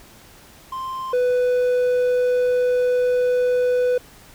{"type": "tone pair in turn", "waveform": "triangle", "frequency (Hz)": [1046.5, 496.5], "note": ["C6", "B4"], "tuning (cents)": [0, 9], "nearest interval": "octave + minor second", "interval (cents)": 1291, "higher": "first", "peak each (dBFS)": [-24, -14], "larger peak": "second", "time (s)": [[0.72, 1.13], [1.13, 3.98]], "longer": "second", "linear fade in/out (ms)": 5, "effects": ["pink hiss -47 dBFS RMS until 4.34 s"]}